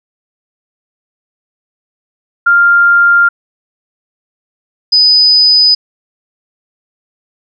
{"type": "tone pair in turn", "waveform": "sine", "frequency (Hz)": [1396.9, 4990], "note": ["F6", "D#8"], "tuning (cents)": [0, 4], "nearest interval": "octave + minor seventh", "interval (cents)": 2204, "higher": "second", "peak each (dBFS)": -4, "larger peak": "neither", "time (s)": [[2.46, 3.29], [4.92, 5.75]], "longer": "neither", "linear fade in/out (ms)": 10, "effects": []}